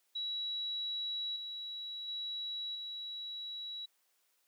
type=tone with level steps; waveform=sine; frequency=3900 Hz; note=B7; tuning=23 cents flat; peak=-35 / -40 / -37 / -40 dBFS; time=0.15-3.86 s; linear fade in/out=10 ms; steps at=1.36 / 2.08 / 2.75 s; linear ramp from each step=2 ms; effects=white hiss -75 dBFS RMS until 4.47 s + high-pass 400 Hz 12 dB/octave